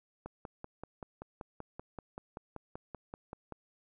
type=click train; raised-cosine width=1 ms; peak=-28 dBFS; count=18; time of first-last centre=0.26-3.523 s; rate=5.21 Hz; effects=none